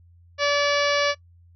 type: harmonic tone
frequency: 576 Hz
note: D5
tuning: 34 cents flat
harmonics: 1 / 2 / 3 / 4 / 5 / 6 / 7 / 8 / 9 / 10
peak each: -22 / -26 / -26 / -28 / -31 / -34 / -34 / -33 / -34 / -35 dBFS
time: 0.38-1.15 s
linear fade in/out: 50 ms
effects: noise-tail reverb RT60 0.1 s tail -21 dB re dry + added 86 Hz sine -50 dBFS peak until 1.55 s